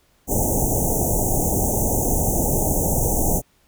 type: band-stop noise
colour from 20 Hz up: pink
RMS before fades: -20 dBFS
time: 0.27-3.42 s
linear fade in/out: 50 ms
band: 870 to 6100 Hz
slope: 96 dB/octave
effects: pink hiss -61 dBFS RMS until 3.67 s